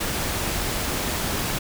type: noise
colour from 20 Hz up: pink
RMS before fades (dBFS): -26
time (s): 0-1.59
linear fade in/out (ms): 10
effects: none